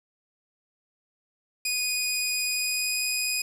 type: tone with pitch glide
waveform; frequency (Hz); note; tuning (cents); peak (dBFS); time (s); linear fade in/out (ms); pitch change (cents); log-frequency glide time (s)
15% pulse; 2477 to 2491; D#7 to D#7; -8 to +1; -18; 1.65-3.42; 5; +9; 2.5-2.98
effects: 8-bit